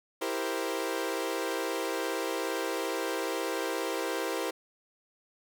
sawtooth chord, C dominant seventh, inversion first, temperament equal, 329.6 / 392 / 466.2 / 523.3 Hz, E4 / G4 / Bb4 / C5, 0 / 0 / 0 / 0 cents, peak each -32 dBFS, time 0.21-4.51 s, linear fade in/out 10 ms, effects none

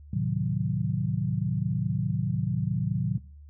sine chord, A diminished seventh, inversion none, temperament equal, 110 / 130.81 / 155.56 / 185 Hz, A2 / C3 / Eb3 / Gb3, 0 / 0 / 0 / 0 cents, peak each -30 dBFS, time 0.13-3.18 s, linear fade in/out 5 ms, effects noise-tail reverb RT60 0.4 s tail -20 dB re dry + added 73 Hz sine -45 dBFS peak until 3.49 s

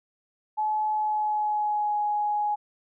sine tone with pitch glide, 856 to 835 Hz, A5 to G#5, -48 to +9 cents, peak -23 dBFS, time 0.57-2.56 s, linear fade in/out 20 ms, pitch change -43 cents, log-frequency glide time 0.9-1.98 s, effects none

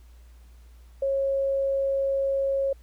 sine tone, 546 Hz, C#5, 26 cents flat, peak -22 dBFS, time 1.02-2.73 s, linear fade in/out 5 ms, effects added 59 Hz sine -47 dBFS peak until 2.82 s + pink hiss -63 dBFS RMS until 2.82 s

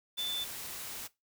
sine tone in noise, 3520 Hz, A7, in tune, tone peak -32 dBFS, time 0.17-0.45 s, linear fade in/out 20 ms, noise white, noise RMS -42 dBFS, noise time 0.17-1.08 s, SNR +7 dB, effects noise-tail reverb RT60 0.2 s tail -19 dB re dry

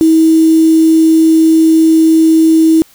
sine tone with quantisation, 321.2 Hz, E4, 45 cents flat, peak -4 dBFS, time 0.01-2.82 s, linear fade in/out 0 ms, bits 4, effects white hiss -45 dBFS RMS until 2.94 s

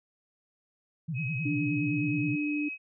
sine tone with vibrato, 141.9 Hz, C#3, 41 cents sharp, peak -30 dBFS, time 1.08-2.36 s, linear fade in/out 10 ms, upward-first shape sine, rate 9.6 Hz, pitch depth 290 cents each way
sine tone, 2545 Hz, D#7, 39 cents sharp, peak -34 dBFS, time 1.14-2.78 s, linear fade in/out 50 ms
sine tone with pitch glide, 293.7 to 296.4 Hz, D4 to D4, 0 to +16 cents, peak -28 dBFS, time 1.45-2.69 s, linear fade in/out 10 ms, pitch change +16 cents, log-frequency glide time 1.64-2.08 s
effects none

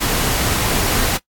pink noise, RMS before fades -18 dBFS, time 0-1.18 s, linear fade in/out 20 ms, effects noise-tail reverb RT60 0.1 s tail -18 dB re dry + AAC 64 kbps

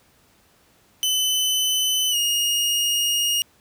sawtooth tone with pitch glide, 3027 to 2859 Hz, F#7 to F7, +39 to +40 cents, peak -16 dBFS, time 1.03-3.42 s, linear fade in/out 0 ms, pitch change -99 cents, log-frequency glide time 2.1-2.16 s, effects pink hiss -58 dBFS RMS until 3.6 s + high-pass 60 Hz 12 dB/octave

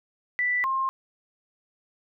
sine tone pair in turn, 1975.5 / 1062.9 Hz, B6 / C6, 0 / +27 cents, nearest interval major seventh, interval 1073 cents, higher first, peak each -22 / -23 dBFS, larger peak first, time 0.39-0.64 / 0.64-0.89 s, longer neither, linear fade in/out 0 ms, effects none

